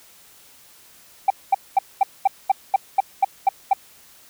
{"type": "tone bursts", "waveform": "sine", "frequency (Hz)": 780, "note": "G5", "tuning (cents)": -9, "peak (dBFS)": -9, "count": 11, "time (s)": [1.28, 3.733], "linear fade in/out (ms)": 5, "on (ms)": 23, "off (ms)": 220, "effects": ["tanh soft clip ceiling -10 dBFS", "white hiss -50 dBFS RMS until 4.29 s"]}